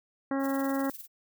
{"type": "harmonic tone", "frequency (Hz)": 272.7, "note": "C#4", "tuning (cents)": -28, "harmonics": [1, 2, 3, 4, 5, 6, 7], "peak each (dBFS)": [-28, -34, -38, -40, -42, -44, -45], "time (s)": [0.31, 0.9], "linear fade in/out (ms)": 2}
{"type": "noise with tremolo", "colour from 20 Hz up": "violet", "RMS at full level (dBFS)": -41, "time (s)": [0.39, 1.08], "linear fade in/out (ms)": 50, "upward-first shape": "sine", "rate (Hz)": 20, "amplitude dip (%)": 75}
{"effects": []}